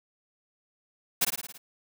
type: noise with echo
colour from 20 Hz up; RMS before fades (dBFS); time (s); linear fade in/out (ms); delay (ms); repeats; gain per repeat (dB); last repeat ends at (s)
white; -23; 1.21-1.25; 10; 55; 6; -4; 1.58
effects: none